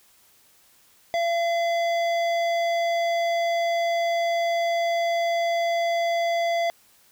triangle tone with hard clipping, 680 Hz, F5, 46 cents flat, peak -23 dBFS, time 1.14-6.7 s, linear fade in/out 0 ms, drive 17 dB, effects white hiss -58 dBFS RMS until 7.11 s

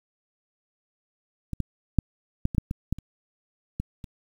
clicks, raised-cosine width 5 ms, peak -18 / -14 / -6 / -10 / -19 / -8 / -16 / -12 / -27 / -16 / -26 dBFS, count 11, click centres 1.533 / 1.603 / 1.987 / 2.454 / 2.548 / 2.582 / 2.711 / 2.926 / 2.986 / 3.8 / 4.042 s, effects 8-bit

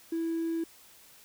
triangle tone with hard clipping, 329.6 Hz, E4, in tune, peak -29 dBFS, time 0.12-0.64 s, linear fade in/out 5 ms, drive 4 dB, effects white hiss -56 dBFS RMS until 1.24 s

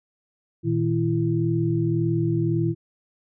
sine tone cluster, 116 / 157.8 / 335.3 Hz, A#2 / D#3 / E4, -8 / +25 / +30 cents, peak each -24 dBFS, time 0.63-2.75 s, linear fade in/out 50 ms, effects none

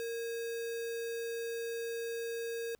sine tone with sample-and-hold, 463 Hz, A#4, 12 cents flat, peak -35 dBFS, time 0-2.75 s, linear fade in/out 0 ms, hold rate 2100 Hz, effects pink hiss -75 dBFS RMS until 2.79 s

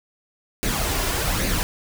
pink noise with flanger, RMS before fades -23 dBFS, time 0.63-1.63 s, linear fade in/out 0 ms, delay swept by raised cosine 0.45 to 2.95 ms, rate 1.2 Hz, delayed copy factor +0.5, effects none

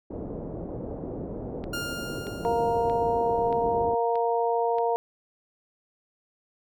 white low-pass noise, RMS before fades -35 dBFS, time 0.1-3.95 s, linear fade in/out 10 ms, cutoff 540 Hz, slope 24 dB/octave
click train, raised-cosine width 0.3 ms, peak -27 dBFS, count 6, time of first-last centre 1.64-4.785 s, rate 1.59 Hz
sawtooth tone with exponential decay, 1406 Hz, F6, 11 cents sharp, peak -26 dBFS, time 1.73-3.85 s, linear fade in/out 5 ms, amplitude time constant 460 ms
harmonic tone, 233.1 Hz, A#3, in tune, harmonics 2 / 3 / 4, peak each -25 / -27 / -28 dBFS, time 2.45-4.96 s, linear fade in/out 0 ms
effects none

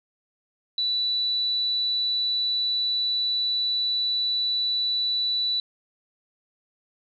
sine tone, 3960 Hz, B7, 4 cents sharp, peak -22 dBFS, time 0.78-5.6 s, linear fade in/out 2 ms, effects none

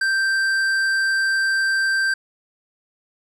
sine tone with tanh clipping, 1568 Hz, G6, in tune, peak -19 dBFS, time 0.01-2.14 s, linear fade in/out 5 ms, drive 11 dB, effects none

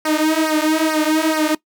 sawtooth tone with flanger, 312.5 Hz, D#4, 8 cents sharp, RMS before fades -17 dBFS, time 0.05-1.55 s, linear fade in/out 5 ms, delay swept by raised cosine 0.27 to 4.77 ms, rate 2.3 Hz, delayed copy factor -0.95, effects noise-tail reverb RT60 0.1 s tail -20 dB re dry

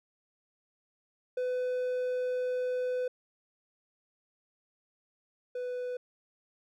triangle tone pair in turn, 502 / 496.8 Hz, B4 / B4, +28 / +10 cents, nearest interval unison, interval 18 cents, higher first, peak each -27 / -31 dBFS, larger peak first, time 1.37-3.08 / 5.55-5.97 s, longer first, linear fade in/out 5 ms, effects none

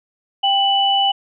sine tone pair together, 790 / 2973 Hz, G5 / F#7, +13 / +8 cents, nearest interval octave + major seventh, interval 2295 cents, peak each -16 dBFS, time 0.43-1.12 s, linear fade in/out 10 ms, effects none

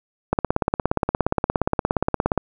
click train, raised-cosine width 1 ms, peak -4 dBFS, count 36, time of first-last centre 0.33-2.377 s, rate 17.1 Hz, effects none

